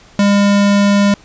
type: tone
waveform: square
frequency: 201.9 Hz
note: G#3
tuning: 49 cents flat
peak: -9 dBFS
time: 0.19-1.14 s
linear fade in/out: 2 ms
effects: pink hiss -44 dBFS RMS until 1.24 s + resampled to 16000 Hz